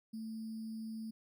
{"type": "tone with sample-and-hold", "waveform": "sine", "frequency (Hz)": 221.7, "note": "A3", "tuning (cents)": 13, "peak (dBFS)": -40, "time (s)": [0.13, 1.11], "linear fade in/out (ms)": 10, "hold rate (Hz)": 4900, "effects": []}